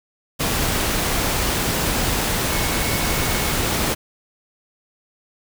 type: tone in noise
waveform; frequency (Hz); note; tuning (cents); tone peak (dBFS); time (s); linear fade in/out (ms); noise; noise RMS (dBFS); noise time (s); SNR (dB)
sine; 2200; C#7; -14; -32; 2.5-3.53; 20; pink; -21; 0.39-3.95; -14
effects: none